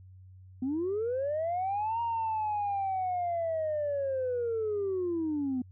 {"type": "linear two-way sweep", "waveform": "sine", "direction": "up then down", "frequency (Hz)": [246.6, 939, 246.6], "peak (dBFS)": -27, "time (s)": [0.62, 5.62], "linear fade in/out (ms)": 5, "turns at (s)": 2.01, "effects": ["tanh soft clip ceiling -25 dBFS", "added 93 Hz sine -49 dBFS peak until 5.71 s"]}